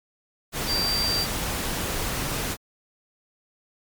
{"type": "tone in noise", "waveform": "sine", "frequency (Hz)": 4699, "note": "D8", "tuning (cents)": 0, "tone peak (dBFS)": -23, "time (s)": [0.66, 1.27], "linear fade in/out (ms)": 50, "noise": "pink", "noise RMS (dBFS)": -28, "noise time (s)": [0.52, 2.57], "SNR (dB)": 2, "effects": ["MP3 96 kbps"]}